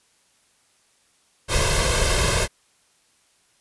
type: noise with comb filter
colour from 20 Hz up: pink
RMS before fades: -20 dBFS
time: 1.48-2.48 s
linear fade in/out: 50 ms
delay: 1.9 ms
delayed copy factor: +0.8
effects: white hiss -62 dBFS RMS until 3.6 s + resampled to 24000 Hz